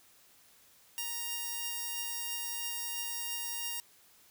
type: tone pair together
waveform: 5% pulse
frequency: 935 / 2802 Hz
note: A#5 / F7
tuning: +5 / +5 cents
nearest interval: octave + perfect fifth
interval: 1900 cents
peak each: -30 / -27 dBFS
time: 0.98-3.8 s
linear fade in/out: 0 ms
effects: white hiss -62 dBFS RMS until 4.3 s